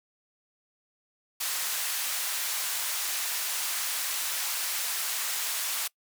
white band-pass noise, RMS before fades -31 dBFS, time 1.4-5.88 s, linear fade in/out 10 ms, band 910 to 16000 Hz, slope 12 dB/octave, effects noise-tail reverb RT60 0.1 s tail -24 dB re dry

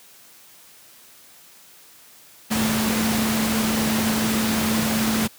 sine tone in noise, 220 Hz, A3, in tune, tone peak -21 dBFS, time 2.5-5.28 s, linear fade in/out 20 ms, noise pink, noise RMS -24 dBFS, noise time 2.5-5.28 s, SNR 0 dB, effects white hiss -49 dBFS RMS until 5.38 s + high-pass 100 Hz 12 dB/octave

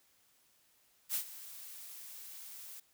blue noise with ADSR envelope, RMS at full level -33 dBFS, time 1.09-2.8 s, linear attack 56 ms, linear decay 92 ms, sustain -16 dB, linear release 5 ms, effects white hiss -70 dBFS RMS until 2.93 s

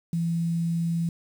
sine tone with quantisation, 167.8 Hz, E3, 31 cents sharp, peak -23 dBFS, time 0.13-1.09 s, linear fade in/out 2 ms, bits 8, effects none

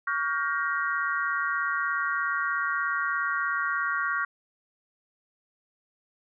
sine chord, G half-diminished seventh, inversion second, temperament just, 1128.9 / 1411.2 / 1568 / 1881.6 Hz, Db6 / F6 / G6 / Bb6, +31 / +18 / 0 / +16 cents, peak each -30 / -29 / -32 / -33 dBFS, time 0.07-4.25 s, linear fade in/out 5 ms, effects none

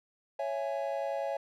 triangle chord, C# minor, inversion none, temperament just, 554.4 / 665.2 / 831.5 Hz, C#5 / E5 / G#5, 0 / +16 / +2 cents, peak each -32 / -34 / -36 dBFS, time 0.39-1.37 s, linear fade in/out 5 ms, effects none

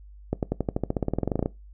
accelerating click train, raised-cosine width 2 ms, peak -11 dBFS, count 20, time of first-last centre 0.33-1.459 s, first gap 98 ms, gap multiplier 0.94, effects noise-tail reverb RT60 0.2 s tail -20 dB re dry + added 50 Hz sine -44 dBFS peak until 1.73 s

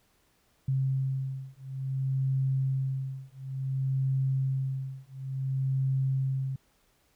sine beating tone pair, 133.2 / 133.77 Hz, C3 / C3, +31 / +39 cents, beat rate 0.57 Hz, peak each -30 dBFS, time 0.68-6.56 s, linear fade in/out 5 ms, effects pink hiss -68 dBFS RMS until 7.15 s

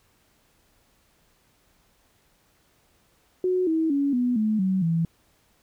sine tone with pitch steps, 366.9 / 321.3 / 281.3 / 246.3 / 215.7 / 188.83 / 165.33 Hz, F#4 / E4 / C#4 / B3 / A3 / F#3 / E3, -15 / -44 / +26 / -5 / -34 / +36 / +5 cents, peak -20 dBFS, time 3.44-5.05 s, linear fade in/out 2 ms, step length 230 ms, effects pink hiss -64 dBFS RMS until 5.62 s

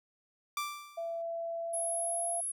sawtooth tone with exponential decay, 1174.7 Hz, D6, in tune, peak -27 dBFS, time 0.57-1.22 s, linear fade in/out 2 ms, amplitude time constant 140 ms
sine tone with pitch glide, 670 to 688 Hz, E5 to F5, +28 to -26 cents, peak -34 dBFS, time 0.97-2.41 s, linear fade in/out 10 ms, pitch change +46 cents, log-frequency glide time 1.62-2.29 s
sine tone, 10760 Hz, E9, 34 cents sharp, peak -33 dBFS, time 1.73-2.52 s, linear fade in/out 10 ms
effects none

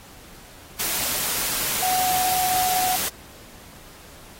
sine tone in noise, 739 Hz, F#5, 2 cents flat, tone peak -21 dBFS, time 1.82-2.96 s, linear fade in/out 10 ms, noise white, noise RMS -25 dBFS, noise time 0.79-3.09 s, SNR +1 dB, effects pink hiss -46 dBFS RMS until 4.39 s + AAC 48 kbps

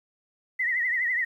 sine tone with vibrato, 1955 Hz, B6, 18 cents flat, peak -23 dBFS, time 0.59-1.25 s, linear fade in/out 10 ms, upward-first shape triangle, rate 12 Hz, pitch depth 110 cents each way, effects 10-bit

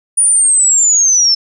sine linear sweep, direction down, 9640 to 5274 Hz, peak -7 dBFS, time 0.17-1.35 s, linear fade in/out 10 ms, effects none

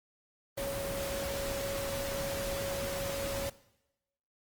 sine tone in noise, 554.4 Hz, C#5, in tune, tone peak -35 dBFS, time 0.57-3.5 s, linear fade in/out 10 ms, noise pink, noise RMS -38 dBFS, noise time 0.57-3.5 s, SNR 0 dB, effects noise-tail reverb RT60 0.9 s tail -19 dB re dry + Opus 24 kbps

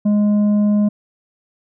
triangle tone with tanh clipping, 207.7 Hz, G#3, in tune, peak -13 dBFS, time 0.05-0.89 s, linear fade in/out 10 ms, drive 10 dB, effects none

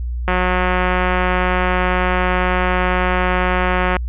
click train, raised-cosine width 0.5 ms, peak -3 dBFS, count 672, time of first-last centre 0.28-3.967 s, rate 182 Hz, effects added 60 Hz sine -20 dBFS peak until 4.08 s + resampled to 8000 Hz

